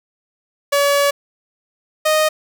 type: tone pair in turn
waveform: sawtooth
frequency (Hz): 568 / 620.2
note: C#5 / D#5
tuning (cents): +42 / -6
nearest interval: major second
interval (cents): 152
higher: second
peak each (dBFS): -9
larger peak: neither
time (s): 0.72-1.11 / 2.05-2.29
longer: first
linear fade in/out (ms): 10
effects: none